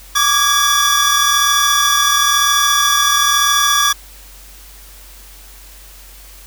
45% pulse tone cluster, 1146 / 1187 / 1655 / 3424 / 5770 Hz, D6 / D6 / G#6 / A7 / F#8, -43 / +18 / -6 / -48 / -44 cents, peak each -18 dBFS, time 0.15-3.93 s, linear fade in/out 10 ms, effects added 47 Hz sine -39 dBFS peak until 6.46 s + white hiss -41 dBFS RMS until 6.46 s

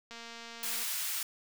click train, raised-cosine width 0.2 ms, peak -29 dBFS, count 168, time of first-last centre 0.11-0.83 s, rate 232 Hz
white high-pass noise, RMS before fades -35 dBFS, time 0.63-1.23 s, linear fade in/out 2 ms, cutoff 1300 Hz, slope 12 dB/octave
effects none

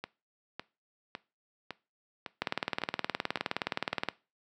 two click trains, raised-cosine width 0.3 ms, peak -13 / -21 dBFS, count 33 / 8, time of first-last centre 2.42-4.087 / 0.04-3.929 s, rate 19.2 / 1.8 Hz, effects noise-tail reverb RT60 0.3 s tail -20 dB re dry + high-pass 150 Hz 12 dB/octave

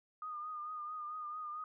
sine tone with vibrato, 1225 Hz, D#6, 27 cents flat, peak -40 dBFS, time 0.22-1.64 s, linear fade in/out 2 ms, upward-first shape triangle, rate 4.5 Hz, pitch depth 48 cents each way, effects none

